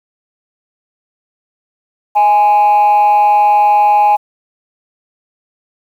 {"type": "tone with frequency modulation", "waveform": "sine", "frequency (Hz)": 830.6, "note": "G#5", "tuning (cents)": 0, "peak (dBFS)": -4, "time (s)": [2.15, 4.17], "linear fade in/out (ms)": 20, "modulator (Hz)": 196, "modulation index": 0.28, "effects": ["tanh soft clip ceiling -5 dBFS", "7-bit"]}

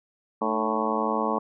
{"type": "harmonic tone with a mistuned harmonic", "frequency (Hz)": 110.2, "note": "A2", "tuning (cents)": 3, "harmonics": [2, 3, 4, 5, 6, 7, 8, 9, 10], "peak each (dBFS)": [-30, -34, -31, -32, -34, -34, -31, -32, -30], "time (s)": [0.41, 1.39], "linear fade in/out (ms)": 10, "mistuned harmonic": 3, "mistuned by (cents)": -94, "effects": []}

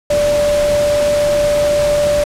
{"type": "tone in noise", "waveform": "sine", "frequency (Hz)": 587.3, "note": "D5", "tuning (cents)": 0, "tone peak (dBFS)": -11, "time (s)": [0.1, 2.24], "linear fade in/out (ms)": 5, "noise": "pink", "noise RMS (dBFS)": -23, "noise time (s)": [0.1, 2.24], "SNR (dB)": 9, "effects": ["low-pass 10000 Hz 12 dB/octave"]}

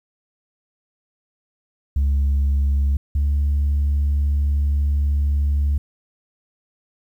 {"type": "tone pair in turn", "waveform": "sine", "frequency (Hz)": [69.7, 71.78], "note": ["C#2", "D2"], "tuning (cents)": [10, -39], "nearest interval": "minor second", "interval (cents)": 51, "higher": "second", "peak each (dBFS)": [-13, -14], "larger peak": "first", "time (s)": [[1.96, 2.97], [3.15, 5.78]], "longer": "second", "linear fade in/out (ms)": 5, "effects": ["tanh soft clip ceiling -14 dBFS", "9-bit"]}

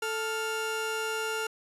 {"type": "tone pair together", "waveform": "30% pulse", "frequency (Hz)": [440, 1400], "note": ["A4", "F6"], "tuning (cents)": [0, 4], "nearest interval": "octave + minor sixth", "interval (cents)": 2004, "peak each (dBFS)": [-30, -30], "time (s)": [0.02, 1.47], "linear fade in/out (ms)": 5, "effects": ["resampled to 32000 Hz"]}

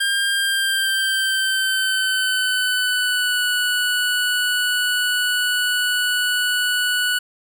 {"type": "tone with pitch glide", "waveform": "25% pulse", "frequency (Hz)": [1600, 1475.7], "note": ["G6", "F#6"], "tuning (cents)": [35, -5], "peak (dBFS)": -14, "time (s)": [0, 7.19], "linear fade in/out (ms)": 10, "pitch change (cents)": -140, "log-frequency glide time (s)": [0.31, 3.44], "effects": []}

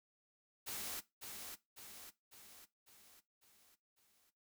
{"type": "noise with echo", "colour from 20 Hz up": "white", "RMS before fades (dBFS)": -44, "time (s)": [0.66, 1.01], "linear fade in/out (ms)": 20, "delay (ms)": 550, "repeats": 6, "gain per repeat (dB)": -5, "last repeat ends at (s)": 4.31, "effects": ["noise-tail reverb RT60 0.2 s tail -17 dB re dry"]}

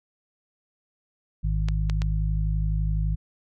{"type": "harmonic tone", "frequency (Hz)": 51.91, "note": "G#1", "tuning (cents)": 0, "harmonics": [1, 2, 3], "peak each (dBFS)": [-23, -30, -29], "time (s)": [1.43, 3.16], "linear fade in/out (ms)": 20}
{"type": "clicks", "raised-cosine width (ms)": 0.2, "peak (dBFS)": -16, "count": 3, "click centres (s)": [1.686, 1.898, 2.019]}
{"effects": []}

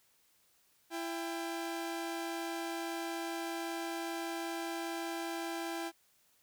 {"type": "tone pair together", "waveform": "sawtooth", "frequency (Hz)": [334.7, 796], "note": ["E4", "G5"], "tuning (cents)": [26, 26], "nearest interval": "octave + minor third", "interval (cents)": 1500, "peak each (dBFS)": [-34, -38], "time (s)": [0.9, 5.92], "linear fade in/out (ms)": 50, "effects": ["white hiss -70 dBFS RMS until 6.42 s"]}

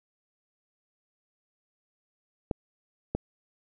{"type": "clicks", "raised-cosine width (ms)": 2, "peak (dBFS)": -14, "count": 2, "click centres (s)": [2.512, 3.15], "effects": []}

